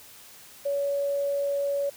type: tone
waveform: sine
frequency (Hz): 564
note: C#5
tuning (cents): +30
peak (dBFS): -24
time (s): 0.65-1.9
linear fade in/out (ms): 10
effects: white hiss -49 dBFS RMS until 1.96 s